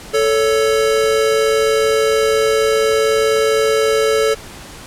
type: tone pair together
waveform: square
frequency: 440 / 559.4 Hz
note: A4 / C#5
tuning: 0 / +16 cents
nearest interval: major third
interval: 416 cents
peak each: -14 / -19 dBFS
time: 0.13-4.35 s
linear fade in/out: 20 ms
effects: pink hiss -35 dBFS RMS until 4.86 s + low-pass 11000 Hz 12 dB/octave